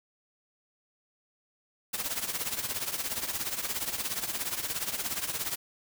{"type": "noise with tremolo", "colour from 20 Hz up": "white", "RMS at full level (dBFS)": -30, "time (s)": [1.93, 5.56], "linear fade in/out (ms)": 10, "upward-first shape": "triangle", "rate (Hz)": 17, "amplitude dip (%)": 80, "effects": []}